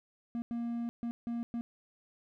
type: tone bursts at uneven times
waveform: triangle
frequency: 235.1 Hz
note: A#3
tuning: 15 cents sharp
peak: -31 dBFS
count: 5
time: 0.35-0.42 / 0.51-0.89 / 1.03-1.11 / 1.27-1.43 / 1.54-1.61 s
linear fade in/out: 0 ms
effects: none